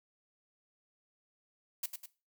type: noise with echo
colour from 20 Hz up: blue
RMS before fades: -35 dBFS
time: 1.83-1.86 s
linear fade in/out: 5 ms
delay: 100 ms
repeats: 2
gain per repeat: -6 dB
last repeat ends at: 2.06 s
effects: noise-tail reverb RT60 0.3 s tail -17 dB re dry